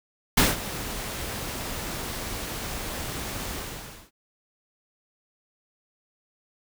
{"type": "noise with ADSR envelope", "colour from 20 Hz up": "pink", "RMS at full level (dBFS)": -17, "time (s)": [0.37, 4.11], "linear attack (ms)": 8, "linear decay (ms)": 180, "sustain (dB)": -16, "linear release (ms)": 610, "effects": []}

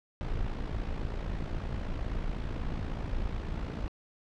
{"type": "noise with amplitude modulation", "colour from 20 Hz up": "brown", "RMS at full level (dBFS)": -31, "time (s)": [0.21, 3.88], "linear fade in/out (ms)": 0, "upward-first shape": "sine", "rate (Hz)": 56.2, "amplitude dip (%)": 60, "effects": ["low-pass 4000 Hz 12 dB/octave"]}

